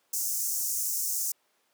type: high-pass noise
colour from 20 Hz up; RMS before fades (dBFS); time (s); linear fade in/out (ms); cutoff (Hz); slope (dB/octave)
pink; -30; 0.13-1.32; 5; 5800; 48
effects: pink hiss -70 dBFS RMS until 1.73 s + high-pass 400 Hz 12 dB/octave